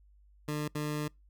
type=tone bursts at uneven times; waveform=20% pulse; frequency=150 Hz; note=D3; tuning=37 cents sharp; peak=-27 dBFS; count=2; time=0.48-0.68 / 0.75-1.08 s; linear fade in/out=5 ms; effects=noise-tail reverb RT60 0.2 s tail -25 dB re dry + added 50 Hz sine -58 dBFS peak until 1.29 s